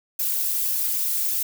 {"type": "noise with flanger", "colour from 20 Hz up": "violet", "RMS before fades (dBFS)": -24, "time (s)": [0.19, 1.43], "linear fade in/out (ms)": 5, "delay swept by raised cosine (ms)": [1.1, 3.9], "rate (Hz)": 3.5, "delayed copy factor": 0.85, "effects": []}